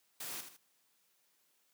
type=noise with echo; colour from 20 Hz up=white; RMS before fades=-43 dBFS; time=0.2-0.41 s; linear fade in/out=5 ms; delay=79 ms; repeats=2; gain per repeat=-8 dB; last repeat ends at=0.568 s; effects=white hiss -74 dBFS RMS until 1.73 s + high-pass 150 Hz 12 dB/octave